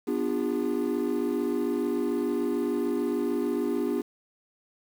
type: chord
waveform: triangle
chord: B diminished seventh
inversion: none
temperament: equal with one note detuned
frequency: 246.9 / 293.7 / 349.2 / 404.9 Hz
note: B3 / D4 / F4 / Ab4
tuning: 0 / 0 / 0 / -44 cents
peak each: -28 dBFS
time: 0.07-4.02 s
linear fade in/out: 10 ms
effects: tanh soft clip ceiling -17 dBFS + 8-bit